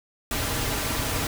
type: noise with comb filter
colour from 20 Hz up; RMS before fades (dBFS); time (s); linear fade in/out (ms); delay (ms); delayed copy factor
pink; -27; 0.31-1.27; 2; 5.5; -0.5
effects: none